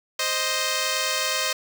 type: tone pair together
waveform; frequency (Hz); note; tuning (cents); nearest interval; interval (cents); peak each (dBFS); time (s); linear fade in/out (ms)
5% pulse; 523.3 / 622.3; C5 / D#5; 0 / 0; minor third; 300; -14; 0.19-1.53; 5
effects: none